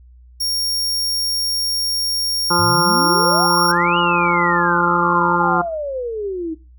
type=tone; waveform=sawtooth; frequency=5550 Hz; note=F8; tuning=12 cents flat; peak=-16 dBFS; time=0.4-3.72 s; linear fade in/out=10 ms
type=harmonic tone; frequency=173.7 Hz; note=F3; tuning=9 cents flat; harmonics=1 / 2 / 3 / 5 / 6 / 7 / 8; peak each=-23 / -22 / -27 / -21 / -22 / -22 / -20 dBFS; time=2.5-5.62 s; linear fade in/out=10 ms
type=exponential two-way sweep; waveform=sine; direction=up then down; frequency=92 to 2960 to 311.1 Hz; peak=-21 dBFS; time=2.58-6.55 s; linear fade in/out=20 ms; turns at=3.98 s
effects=noise-tail reverb RT60 0.3 s tail -18 dB re dry + added 61 Hz sine -42 dBFS peak until 6.78 s